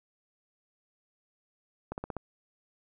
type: slowing click train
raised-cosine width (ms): 1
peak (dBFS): -21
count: 5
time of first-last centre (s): 1.92-2.167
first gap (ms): 59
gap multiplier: 1.03
effects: none